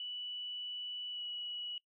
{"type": "tone with pitch glide", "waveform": "sine", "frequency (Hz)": [2960, 2931], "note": ["F#7", "F#7"], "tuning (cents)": [0, -17], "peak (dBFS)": -39, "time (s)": [0, 1.78], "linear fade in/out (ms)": 2, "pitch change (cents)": -17, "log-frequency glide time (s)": [1.11, 1.21], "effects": ["noise-tail reverb RT60 0.1 s tail -22 dB re dry"]}